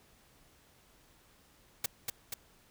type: noise with echo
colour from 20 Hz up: white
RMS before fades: -31 dBFS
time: 1.84-1.86 s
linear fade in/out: 5 ms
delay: 240 ms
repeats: 2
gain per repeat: -3 dB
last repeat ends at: 2.34 s
effects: pink hiss -64 dBFS RMS until 2.7 s